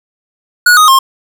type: tone with pitch steps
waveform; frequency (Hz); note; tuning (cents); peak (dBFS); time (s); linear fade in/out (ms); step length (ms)
square; 1457 / 1246.6 / 1066.6; F#6 / D#6 / C6; -27 / +3 / +33; -4; 0.66-0.99; 5; 110
effects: none

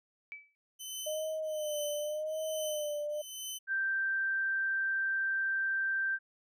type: tone with exponential decay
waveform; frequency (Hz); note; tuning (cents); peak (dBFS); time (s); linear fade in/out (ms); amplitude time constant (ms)
sine; 2301; D7; -36; -38; 0.32-0.55; 0; 49
type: tone with tremolo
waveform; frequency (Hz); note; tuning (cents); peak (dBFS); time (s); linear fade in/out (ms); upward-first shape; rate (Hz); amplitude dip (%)
15% pulse; 3043; F#7; +48; -30; 0.79-3.59; 20; triangle; 1.2; 100
type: tone with vibrato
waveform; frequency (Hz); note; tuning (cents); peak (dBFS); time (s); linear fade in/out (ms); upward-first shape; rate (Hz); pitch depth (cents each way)
sine; 610; D#5; -34; -33; 1.06-3.22; 10; sine; 0.91; 55
type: tone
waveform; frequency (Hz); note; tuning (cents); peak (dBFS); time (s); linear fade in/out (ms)
sine; 1568; G6; 0; -29; 3.67-6.19; 50
effects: none

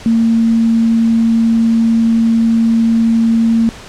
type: tone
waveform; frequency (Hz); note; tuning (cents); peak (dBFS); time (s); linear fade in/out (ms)
sine; 227.8; A#3; -40; -8; 0.06-3.69; 0
effects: pink hiss -33 dBFS RMS until 3.88 s + low-pass 7000 Hz 12 dB/octave

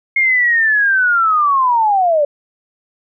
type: linear sweep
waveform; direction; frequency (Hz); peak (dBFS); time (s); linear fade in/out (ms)
sine; down; 2154 to 564; -10; 0.16-2.25; 5
effects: none

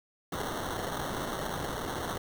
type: noise with sample-and-hold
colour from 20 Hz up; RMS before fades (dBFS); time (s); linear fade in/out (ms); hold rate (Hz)
white; -35; 0.32-2.18; 5; 2450
effects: none

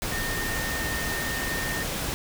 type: tone in noise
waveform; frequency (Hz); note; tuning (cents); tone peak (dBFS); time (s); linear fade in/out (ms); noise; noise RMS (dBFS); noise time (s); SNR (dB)
sine; 1830; A#6; -32; -31; 0.12-1.83; 0; pink; -30; 0.02-2.14; -4
effects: none

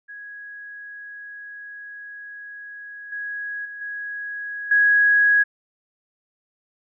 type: tone with level steps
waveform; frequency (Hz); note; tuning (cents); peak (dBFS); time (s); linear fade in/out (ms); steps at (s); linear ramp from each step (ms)
sine; 1661.2; G#6; 0; -35 / -27 / -33 / -28 / -13; 0.08-5.44; 20; 3.12 / 3.65 / 3.81 / 4.71; 5
effects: none

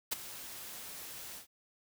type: noise with ADSR envelope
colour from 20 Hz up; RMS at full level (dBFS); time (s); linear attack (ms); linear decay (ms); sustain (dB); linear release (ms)
white; -31; 0.11-1.47; 15; 17; -15; 110
effects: none

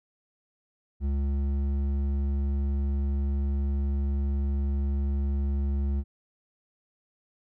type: tone with hard clipping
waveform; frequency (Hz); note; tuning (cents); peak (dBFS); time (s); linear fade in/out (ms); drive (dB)
sine; 69.7; C#2; +10; -26; 1-6.04; 50; 8
effects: none

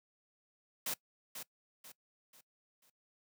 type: noise with echo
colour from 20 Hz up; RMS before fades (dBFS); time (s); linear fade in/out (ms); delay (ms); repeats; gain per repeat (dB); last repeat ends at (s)
white; -37; 0.86-0.94; 5; 490; 4; -8; 2.9
effects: noise-tail reverb RT60 0.1 s tail -21 dB re dry + high-pass 100 Hz 12 dB/octave

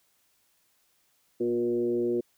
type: tone with frequency modulation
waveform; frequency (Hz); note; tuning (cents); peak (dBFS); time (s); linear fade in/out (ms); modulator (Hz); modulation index
sine; 359.1; F4; +48; -24; 1.4-2.21; 10; 119; 0.85
effects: white hiss -69 dBFS RMS until 2.37 s

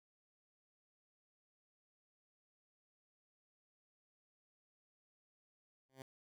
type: tone with exponential growth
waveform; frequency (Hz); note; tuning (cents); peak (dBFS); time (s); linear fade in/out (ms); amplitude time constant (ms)
10% pulse; 132.6; C3; +23; -38; 5.89-6.02; 2; 28
effects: none

